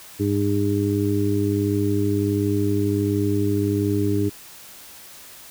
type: harmonic tone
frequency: 101.4 Hz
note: G#2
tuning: 41 cents flat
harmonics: 1 / 2 / 3 / 4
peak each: -23 / -28 / -22 / -25 dBFS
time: 0.19-4.3 s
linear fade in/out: 20 ms
effects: white hiss -43 dBFS RMS until 5.5 s